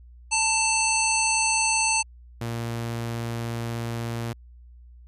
harmonic tone, 887 Hz, A5, 14 cents sharp, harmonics 1 / 3 / 5 / 7 / 9 / 10, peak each -26 / -25 / -30 / -27 / -29 / -30 dBFS, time 0.31-2.03 s, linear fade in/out 20 ms
sawtooth tone, 116.54 Hz, A#2, in tune, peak -24 dBFS, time 2.41-4.33 s, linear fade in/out 5 ms
effects added 60 Hz sine -45 dBFS peak until 5.07 s + resampled to 32000 Hz

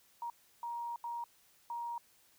sine tone bursts at uneven times, 943 Hz, A#5, 20 cents sharp, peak -37 dBFS, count 4, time 0.22-0.3 / 0.63-0.96 / 1.04-1.24 / 1.7-1.98 s, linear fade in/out 2 ms, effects white hiss -67 dBFS RMS until 2.38 s

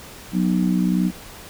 harmonic tone, 61.5 Hz, B1, 7 cents flat, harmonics 3 / 4 / 5, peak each -18 / -23 / -25 dBFS, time 0.32-1.12 s, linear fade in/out 50 ms, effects pink hiss -40 dBFS RMS until 1.49 s

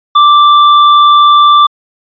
sine tone with tanh clipping, 1174.7 Hz, D6, in tune, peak -4 dBFS, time 0.15-1.67 s, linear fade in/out 10 ms, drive 17 dB, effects resampled to 11025 Hz

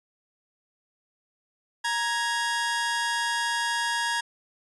sawtooth tone pair together, 936.6 / 1661.2 Hz, A#5 / G#6, +8 / 0 cents, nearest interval minor seventh, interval 992 cents, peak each -24 dBFS, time 1.84-4.21 s, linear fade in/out 10 ms, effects resampled to 24000 Hz

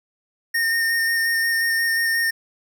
square tone with vibrato, 1831 Hz, A#6, 32 cents flat, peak -19 dBFS, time 0.54-2.31 s, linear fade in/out 10 ms, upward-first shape square, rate 5.6 Hz, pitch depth 12 cents each way, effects none

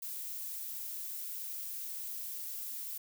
violet noise, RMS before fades -41 dBFS, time 0.02-2.98 s, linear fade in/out 5 ms, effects none

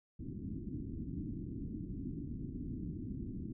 white low-pass noise, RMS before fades -42 dBFS, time 0.19-3.53 s, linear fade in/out 10 ms, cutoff 310 Hz, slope 48 dB/octave, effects none

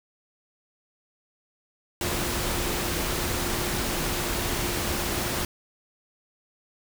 sine tone in noise, 351.6 Hz, F4, 12 cents sharp, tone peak -36 dBFS, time 2.01-5.45 s, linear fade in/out 2 ms, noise pink, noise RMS -28 dBFS, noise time 2.01-5.45 s, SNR -11 dB, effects none

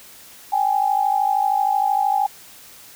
sine tone pair together, 784 / 837 Hz, G5 / G#5, 0 / +13 cents, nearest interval minor second, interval 113 cents, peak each -19 dBFS, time 0.52-2.27 s, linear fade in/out 10 ms, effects white hiss -44 dBFS RMS until 2.95 s

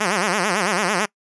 5% pulse tone with vibrato, 193.6 Hz, G3, 21 cents flat, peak -7 dBFS, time 0-1.06 s, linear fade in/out 10 ms, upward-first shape sine, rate 9 Hz, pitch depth 200 cents each way, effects noise-tail reverb RT60 0.1 s tail -24 dB re dry + resampled to 24000 Hz

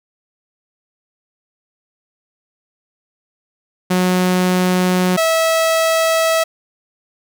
sawtooth tone pair in turn, 182.5 / 650.4 Hz, F#3 / E5, -24 / -23 cents, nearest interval octave + minor seventh, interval 2201 cents, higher second, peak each -9 dBFS, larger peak neither, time 3.9-5.17 / 5.17-6.44 s, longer neither, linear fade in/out 10 ms, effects none

